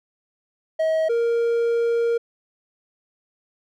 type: tone pair in turn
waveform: triangle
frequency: 638 / 466.8 Hz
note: D#5 / A#4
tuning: +43 / +2 cents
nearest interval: perfect fourth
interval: 541 cents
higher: first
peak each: -16 dBFS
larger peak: neither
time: 0.79-1.09 / 1.09-2.18 s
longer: second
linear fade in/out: 10 ms
effects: none